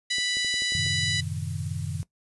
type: harmonic tone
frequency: 987.8 Hz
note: B5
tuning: in tune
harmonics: 2 / 3 / 4 / 5 / 6 / 7 / 8 / 9 / 10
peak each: -30 / -33 / -28 / -34 / -39 / -35 / -45 / -41 / -42 dBFS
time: 0.1-1.21 s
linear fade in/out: 10 ms
type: clicks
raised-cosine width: 2 ms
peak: -29 dBFS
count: 7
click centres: 0.184 / 0.37 / 0.447 / 0.541 / 0.621 / 0.722 / 0.865 s
type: chord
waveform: sine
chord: F# diminished seventh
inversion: none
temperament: equal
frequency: 92.5 / 110 / 130.81 / 155.56 Hz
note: F#2 / A2 / C3 / Eb3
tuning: 0 / 0 / 0 / 0 cents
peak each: -33 / -37 / -35 / -33 dBFS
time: 0.75-2.03 s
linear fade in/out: 0 ms
type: noise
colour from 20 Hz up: blue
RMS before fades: -44 dBFS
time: 1.16-2.04 s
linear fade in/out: 20 ms
effects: noise-tail reverb RT60 0.1 s tail -18 dB re dry + resampled to 24000 Hz